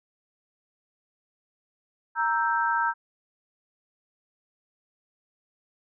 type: chord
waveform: sine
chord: E diminished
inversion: second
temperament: equal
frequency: 932.3 / 1318.5 / 1568 Hz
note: Bb5 / E6 / G6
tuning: 0 / 0 / 0 cents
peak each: -25 / -28 / -27 dBFS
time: 2.15-2.94 s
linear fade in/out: 50 ms
effects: none